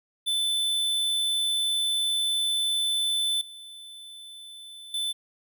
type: tone with level steps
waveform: square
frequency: 3517 Hz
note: A7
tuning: 1 cent flat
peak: -24 / -42 / -27 dBFS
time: 0.26-5.13 s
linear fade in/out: 20 ms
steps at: 3.41 / 4.94 s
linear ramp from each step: 2 ms
effects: none